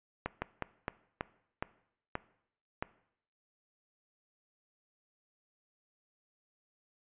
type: slowing click train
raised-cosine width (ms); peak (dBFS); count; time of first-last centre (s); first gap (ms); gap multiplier
0.5; -18; 8; 0.26-2.825; 160; 1.27
effects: noise-tail reverb RT60 0.7 s tail -19 dB re dry + resampled to 8000 Hz